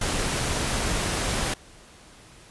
pink noise, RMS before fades -26 dBFS, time 0.01-1.54 s, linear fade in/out 5 ms, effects pink hiss -50 dBFS RMS until 2.5 s + resampled to 24000 Hz

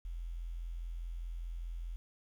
sine tone with quantisation, 42.42 Hz, F1, 50 cents flat, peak -38 dBFS, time 0.05-1.96 s, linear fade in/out 0 ms, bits 11, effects none

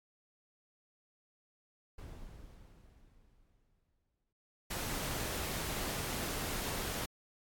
brown noise with exponential decay, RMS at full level -44 dBFS, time 1.98-4.33 s, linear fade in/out 5 ms, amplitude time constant 510 ms
pink noise, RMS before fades -38 dBFS, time 4.7-7.06 s, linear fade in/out 10 ms
effects AAC 64 kbps

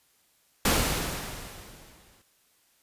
pink noise with exponential decay, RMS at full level -21 dBFS, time 0.65-2.22 s, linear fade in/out 5 ms, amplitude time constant 340 ms, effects white hiss -66 dBFS RMS until 2.82 s + resampled to 32000 Hz

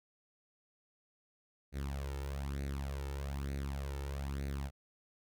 sawtooth tone with flanger, 69.3 Hz, C#2, in tune, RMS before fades -39 dBFS, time 1.72-4.71 s, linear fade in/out 50 ms, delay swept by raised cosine 0.47 to 2.27 ms, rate 1.1 Hz, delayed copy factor +0.7, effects none

